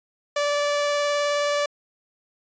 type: tone with vibrato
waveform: sawtooth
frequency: 581 Hz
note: D5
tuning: 19 cents flat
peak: -17 dBFS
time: 0.36-1.66 s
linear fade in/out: 5 ms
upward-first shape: triangle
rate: 19 Hz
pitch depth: 10 cents each way
effects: resampled to 16000 Hz